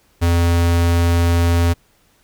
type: tone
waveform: square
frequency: 85.4 Hz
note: F2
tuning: 38 cents flat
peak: -13 dBFS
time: 0.21-1.74 s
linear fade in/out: 20 ms
effects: pink hiss -57 dBFS RMS until 2.23 s